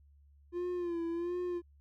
triangle tone with vibrato, 345.8 Hz, F4, 17 cents flat, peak -31 dBFS, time 0.52-1.62 s, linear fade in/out 50 ms, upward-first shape sine, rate 1.4 Hz, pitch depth 60 cents each way, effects added 71 Hz sine -59 dBFS peak until 1.8 s

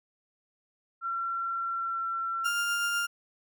sine tone with pitch glide, 1361 to 1352.4 Hz, F6 to E6, -45 to +44 cents, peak -29 dBFS, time 1.01-2.51 s, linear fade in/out 50 ms, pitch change -11 cents, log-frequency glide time 1.7-2 s
35% pulse tone with tremolo, 1400 Hz, F6, 4 cents sharp, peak -24 dBFS, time 2.44-3.07 s, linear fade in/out 20 ms, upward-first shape triangle, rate 8 Hz, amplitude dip 25%
effects none

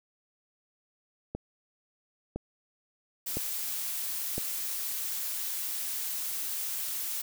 click train, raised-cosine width 2 ms, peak -20 dBFS, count 4, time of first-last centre 1.35-4.38 s, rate 0.99 Hz
blue noise, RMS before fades -34 dBFS, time 3.26-7.22 s, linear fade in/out 10 ms
effects none

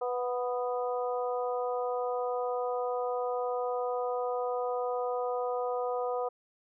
harmonic tone with a mistuned harmonic, 247.6 Hz, B3, 5 cents sharp, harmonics 2 / 3 / 4 / 5, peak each -31 / -35 / -40 / -40 dBFS, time 0.01-6.29 s, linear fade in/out 10 ms, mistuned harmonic 3, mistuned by -16 cents, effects none

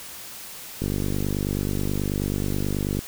click train, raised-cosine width 3 ms, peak -13 dBFS, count 108, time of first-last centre 0.82-2.99 s, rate 49.3 Hz, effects white hiss -39 dBFS RMS until 3.07 s

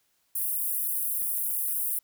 pink high-pass noise, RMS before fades -29 dBFS, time 0.35-1.99 s, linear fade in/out 5 ms, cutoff 10000 Hz, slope 48 dB/octave, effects white hiss -71 dBFS RMS until 2.03 s

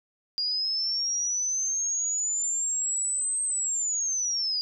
sine linear two-way sweep, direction up then down, 4812 to 8330 to 4812 Hz, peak -25 dBFS, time 0.38-4.61 s, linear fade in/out 0 ms, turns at 3.43 s, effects none

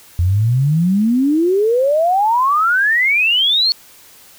sine exponential sweep, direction up, 84 to 4435 Hz, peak -11 dBFS, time 0.19-3.72 s, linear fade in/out 0 ms, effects white hiss -44 dBFS RMS until 4.38 s

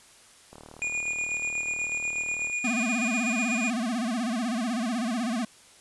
click train, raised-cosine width 1 ms, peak -31 dBFS, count 76, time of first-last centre 0.53-2.499 s, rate 38.1 Hz
square tone with tremolo, 2443 Hz, D#7, 32 cents flat, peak -27 dBFS, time 0.82-3.7 s, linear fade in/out 0 ms, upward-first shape square, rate 8.2 Hz, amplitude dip 35%
square tone with vibrato, 234.4 Hz, A#3, 10 cents sharp, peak -27 dBFS, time 2.64-5.45 s, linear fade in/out 5 ms, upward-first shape sine, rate 16 Hz, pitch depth 160 cents each way
effects white hiss -54 dBFS RMS until 5.8 s + resampled to 24000 Hz

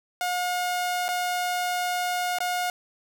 sawtooth tone with dropouts, 718 Hz, F5, 48 cents sharp, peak -21 dBFS, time 0.21-2.7 s, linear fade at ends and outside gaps 1 ms, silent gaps 1.082-1.088 / 2.386-2.404 s, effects none

